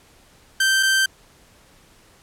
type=tone pair in turn; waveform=sawtooth; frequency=1560 / 1560 Hz; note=G6 / G6; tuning=-9 / -9 cents; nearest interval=unison; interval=0 cents; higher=neither; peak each=-12 dBFS; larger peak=neither; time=0.6-0.83 / 0.83-1.06 s; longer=neither; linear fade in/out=5 ms; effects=pink hiss -53 dBFS RMS until 2.22 s + low-pass 12000 Hz 12 dB/octave